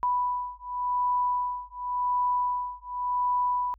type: beating tone pair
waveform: sine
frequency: 987.8 / 988.7 Hz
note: B5 / B5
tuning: 0 / +2 cents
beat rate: 0.9 Hz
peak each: -28 dBFS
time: 0.03-3.74 s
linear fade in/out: 0 ms
effects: added 50 Hz sine -54 dBFS peak until 3.78 s